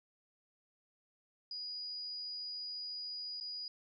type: tone with dropouts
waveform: sine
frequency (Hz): 4907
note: D#8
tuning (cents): -25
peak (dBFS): -40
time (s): 1.51-3.68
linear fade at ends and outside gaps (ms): 2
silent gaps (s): 3.401-3.409
effects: none